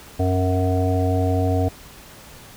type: harmonic tone with a mistuned harmonic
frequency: 92.5 Hz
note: F#2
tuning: in tune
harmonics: 1 / 3 / 5 / 7 / 8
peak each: -19 / -24 / -26 / -27 / -28 dBFS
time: 0.19-1.69 s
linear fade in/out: 10 ms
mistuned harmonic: 3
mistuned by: -23 cents
effects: pink hiss -43 dBFS RMS until 2.56 s